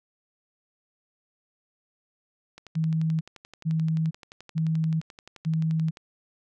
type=click train; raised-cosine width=0.2 ms; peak=-27 dBFS; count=40; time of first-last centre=2.58-5.971 s; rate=11.5 Hz
type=tone bursts; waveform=sine; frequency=160.2 Hz; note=E3; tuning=49 cents flat; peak=-22 dBFS; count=4; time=2.75-5.91 s; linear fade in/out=20 ms; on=460 ms; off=440 ms
effects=none